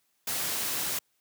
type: noise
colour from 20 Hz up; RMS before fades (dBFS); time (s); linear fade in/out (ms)
white; -31; 0.27-0.99; 5
effects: white hiss -73 dBFS RMS until 1.2 s + high-pass 80 Hz 12 dB/octave